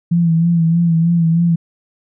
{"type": "tone with vibrato", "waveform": "sine", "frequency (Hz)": 167.4, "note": "E3", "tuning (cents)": 27, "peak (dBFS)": -10, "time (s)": [0.11, 1.56], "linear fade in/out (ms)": 10, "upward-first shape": "sine", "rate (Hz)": 3.2, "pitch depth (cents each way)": 45, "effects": []}